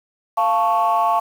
sine chord, F augmented, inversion none, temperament equal with one note detuned, 693.2 / 880 / 1108.7 Hz, F5 / A5 / C#6, -13 / 0 / 0 cents, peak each -18 dBFS, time 0.37-1.2 s, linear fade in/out 10 ms, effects tanh soft clip ceiling -9 dBFS + 7-bit

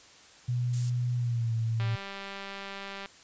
sine tone with pitch glide, 122.4 to 113.55 Hz, B2 to A#2, -15 to -45 cents, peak -26 dBFS, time 0.48-1.96 s, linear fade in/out 10 ms, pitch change -130 cents, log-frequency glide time 1.16-1.54 s
violet noise, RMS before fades -36 dBFS, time 0.73-0.9 s, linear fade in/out 5 ms
click train, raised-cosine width 0.3 ms, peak -24 dBFS, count 249, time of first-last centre 1.8-3.059 s, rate 197 Hz
effects white hiss -54 dBFS RMS until 3.23 s + resampled to 16000 Hz

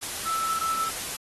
sine tone in noise, 1318.5 Hz, E6, in tune, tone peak -25 dBFS, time 0.25-0.9 s, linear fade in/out 20 ms, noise white, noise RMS -33 dBFS, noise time 0.01-1.17 s, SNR +5 dB, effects AAC 32 kbps

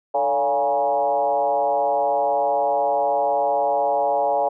sine tone with frequency modulation, 698.5 Hz, F5, in tune, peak -17 dBFS, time 0.14-4.49 s, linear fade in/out 10 ms, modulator 130 Hz, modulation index 1.5, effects none

